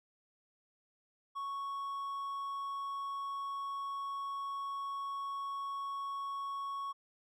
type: tone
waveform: triangle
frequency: 1108.7 Hz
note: C#6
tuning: in tune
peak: -35 dBFS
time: 1.35-6.93 s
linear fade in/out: 20 ms
effects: none